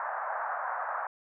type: band-pass noise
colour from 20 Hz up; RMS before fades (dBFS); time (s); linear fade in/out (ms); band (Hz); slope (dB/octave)
pink; -34; 0-1.07; 2; 650 to 1600; 48
effects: none